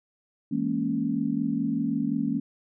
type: chord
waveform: sine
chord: A# half-diminished seventh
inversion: second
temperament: equal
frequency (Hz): 164.81 / 207.7 / 233.1 / 277.2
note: E3 / G#3 / A#3 / C#4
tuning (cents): 0 / 0 / 0 / 0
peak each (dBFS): -33 / -31 / -28 / -28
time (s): 0.51-2.4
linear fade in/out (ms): 10
effects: none